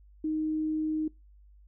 sine tone, 311.1 Hz, D#4, in tune, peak -27 dBFS, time 0.24-1.08 s, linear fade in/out 5 ms, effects noise-tail reverb RT60 0.2 s tail -23 dB re dry + added 50 Hz sine -53 dBFS peak until 1.67 s

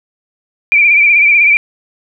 sine tone with vibrato, 2349 Hz, D7, in tune, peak -5 dBFS, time 0.72-1.57 s, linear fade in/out 0 ms, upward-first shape sine, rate 16 Hz, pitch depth 56 cents each way, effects none

